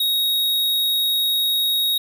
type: tone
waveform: square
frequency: 3770 Hz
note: A#7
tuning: 19 cents sharp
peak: -18 dBFS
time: 0-1.98 s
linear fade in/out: 5 ms
effects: none